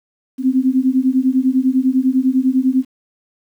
sine beating tone pair, 255.3 / 265.3 Hz, C4 / C4, -42 / +24 cents, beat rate 10 Hz, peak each -15 dBFS, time 0.38-2.85 s, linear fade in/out 50 ms, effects 8-bit

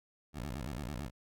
15% pulse tone with vibrato, 65.8 Hz, C2, 10 cents sharp, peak -32 dBFS, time 0.33-1.11 s, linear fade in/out 50 ms, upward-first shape square, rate 9 Hz, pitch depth 230 cents each way, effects none

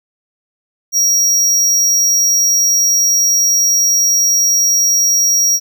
square tone, 5670 Hz, F8, 25 cents sharp, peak -10 dBFS, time 0.92-5.6 s, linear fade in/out 50 ms, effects none

